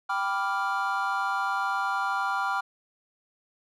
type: chord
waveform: triangle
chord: G dominant seventh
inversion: none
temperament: equal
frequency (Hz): 784 / 987.8 / 1174.7 / 1396.9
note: G5 / B5 / D6 / F6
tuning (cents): 0 / 0 / 0 / 0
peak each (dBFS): -29 / -30 / -30 / -28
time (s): 0.09-2.61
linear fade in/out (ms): 10
effects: none